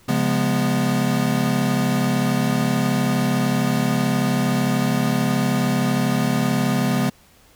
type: chord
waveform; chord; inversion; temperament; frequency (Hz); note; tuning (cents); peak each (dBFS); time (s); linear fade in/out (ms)
square; C# dominant seventh; none; equal with one note detuned; 136.21 / 174.61 / 207.7 / 246.9; C#3 / E#3 / G#3 / B3; -30 / 0 / 0 / 0; -24 / -26 / -24 / -23; 0.08-7.1; 10
effects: pink hiss -53 dBFS RMS until 7.55 s